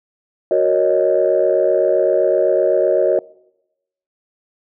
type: chord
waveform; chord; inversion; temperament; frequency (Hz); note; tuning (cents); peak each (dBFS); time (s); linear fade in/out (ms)
sine; D# minor seventh; first; equal; 370 / 466.2 / 554.4 / 622.3; F#4 / A#4 / C#5 / D#5; 0 / 0 / 0 / 0; -17 / -19 / -16 / -16; 0.51-3.19; 2
effects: noise-tail reverb RT60 0.9 s tail -23 dB re dry + tanh soft clip ceiling -4 dBFS